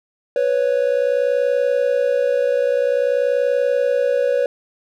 triangle tone pair together, 493.9 / 554.4 Hz, B4 / C#5, 0 / 0 cents, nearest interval major second, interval 200 cents, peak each -16 dBFS, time 0.36-4.46 s, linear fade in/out 2 ms, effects none

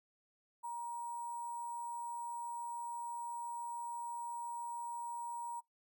sine tone with sample-and-hold, 947 Hz, A#5, 27 cents sharp, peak -39 dBFS, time 0.63-5.61 s, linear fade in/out 20 ms, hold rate 8820 Hz, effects noise-tail reverb RT60 0.2 s tail -26 dB re dry

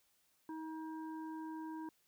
harmonic tone, 317.5 Hz, D#4, 35 cents sharp, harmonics 1 / 3 / 5, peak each -43 / -49 / -60 dBFS, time 0.49-1.89 s, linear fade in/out 2 ms, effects white hiss -75 dBFS RMS until 2.07 s

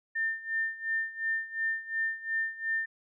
sine tone with tremolo, 1800 Hz, A6, 39 cents sharp, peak -26 dBFS, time 0.15-2.86 s, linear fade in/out 10 ms, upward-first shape sine, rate 2.8 Hz, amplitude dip 85%, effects none

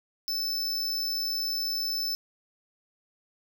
square tone, 5274 Hz, E8, in tune, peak -28 dBFS, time 0.28-2.15 s, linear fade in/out 0 ms, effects none

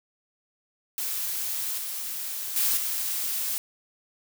blue noise with level steps, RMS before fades -30 / -33 / -24 / -29 dBFS, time 0.98-3.58 s, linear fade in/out 0 ms, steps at 1.78 / 2.56 / 2.77 s, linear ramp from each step 2 ms, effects none

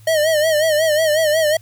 square tone with vibrato, 622.3 Hz, D#5, in tune, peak -14 dBFS, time 0.07-1.57 s, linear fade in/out 5 ms, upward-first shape sine, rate 5.5 Hz, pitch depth 83 cents each way, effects added 108 Hz sine -42 dBFS peak until 1.61 s + white hiss -53 dBFS RMS until 1.61 s

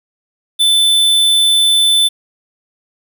square tone, 3520 Hz, A7, in tune, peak -9 dBFS, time 0.59-2.09 s, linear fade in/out 20 ms, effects 8-bit

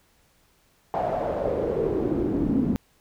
brown noise with band-pass filter sweep, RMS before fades -25 dBFS, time 0.94-2.76 s, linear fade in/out 0 ms, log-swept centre 760 to 230 Hz, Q 4.3, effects pink hiss -63 dBFS RMS until 3 s

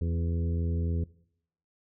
harmonic tone with a mistuned harmonic, 83.9 Hz, E2, 31 cents sharp, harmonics 1 / 2 / 3 / 4 / 5 / 6, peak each -27 / -35 / -40 / -45 / -42 / -48 dBFS, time 0.01-1.04 s, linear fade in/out 5 ms, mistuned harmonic 4, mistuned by +17 cents, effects noise-tail reverb RT60 0.7 s tail -21 dB re dry

